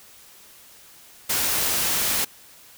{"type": "noise", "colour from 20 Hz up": "white", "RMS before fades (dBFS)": -23, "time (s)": [1.29, 2.25], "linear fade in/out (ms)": 10, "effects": ["white hiss -49 dBFS RMS until 2.77 s"]}